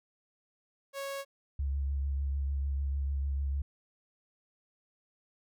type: tone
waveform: sawtooth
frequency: 552 Hz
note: C#5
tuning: 7 cents flat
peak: -32 dBFS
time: 0.93-1.25 s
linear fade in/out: 50 ms
type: tone with vibrato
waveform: sine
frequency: 69.3 Hz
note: C#2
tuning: in tune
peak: -29 dBFS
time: 1.59-3.62 s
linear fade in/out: 5 ms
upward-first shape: triangle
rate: 6.7 Hz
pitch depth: 33 cents each way
effects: none